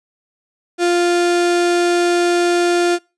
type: tone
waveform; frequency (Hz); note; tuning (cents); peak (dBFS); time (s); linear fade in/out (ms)
35% pulse; 349.2; F4; 0; -11; 0.78-2.99; 50
effects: noise-tail reverb RT60 0.3 s tail -25 dB re dry + resampled to 22050 Hz